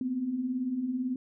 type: beating tone pair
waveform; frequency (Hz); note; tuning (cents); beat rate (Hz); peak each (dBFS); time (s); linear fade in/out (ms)
sine; 238 / 256; A#3 / C4; +36 / -38; 18; -37 / -29; 0.01-1.16; 2
effects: none